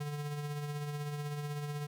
square tone with tremolo, 146.83 Hz, D3, in tune, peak -35 dBFS, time 0-1.87 s, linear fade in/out 10 ms, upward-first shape triangle, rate 16 Hz, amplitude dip 45%, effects none

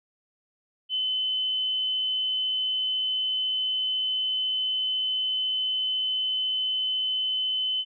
sine tone, 3038 Hz, F#7, 45 cents sharp, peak -24 dBFS, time 0.89-7.85 s, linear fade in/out 50 ms, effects none

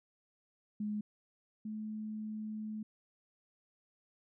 sine tone pair in turn, 210 / 215.3 Hz, G#3 / A3, +19 / -37 cents, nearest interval unison, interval 44 cents, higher second, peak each -34 / -38 dBFS, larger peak first, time 0.8-1.01 / 1.65-2.83 s, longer second, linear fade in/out 5 ms, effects none

